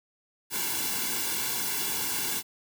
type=noise with comb filter; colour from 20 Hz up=white; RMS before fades=-30 dBFS; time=0.5-2.43 s; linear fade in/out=50 ms; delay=1.6 ms; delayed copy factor=-1; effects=none